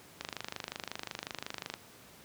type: click train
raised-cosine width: 0.2 ms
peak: -19 dBFS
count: 40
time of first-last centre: 0.21-1.739 s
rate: 25.5 Hz
effects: pink hiss -55 dBFS RMS until 2.24 s + high-pass 100 Hz 12 dB/octave